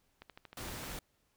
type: click train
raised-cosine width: 0.3 ms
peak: -33 dBFS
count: 10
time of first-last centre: 0.22-0.918 s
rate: 12.9 Hz
type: noise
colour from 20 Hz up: pink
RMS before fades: -43 dBFS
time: 0.57-0.99 s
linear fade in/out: 2 ms
effects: pink hiss -75 dBFS RMS until 1.36 s